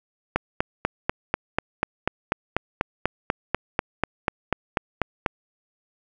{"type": "click train", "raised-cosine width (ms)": 0.5, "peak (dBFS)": -5, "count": 21, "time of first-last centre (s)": [0.36, 5.262], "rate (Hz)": 4.08, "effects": []}